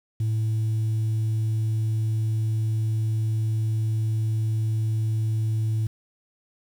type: tone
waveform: sine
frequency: 110 Hz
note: A2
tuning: in tune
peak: -19 dBFS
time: 0.2-5.87 s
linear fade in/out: 5 ms
effects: tanh soft clip ceiling -20 dBFS + 8-bit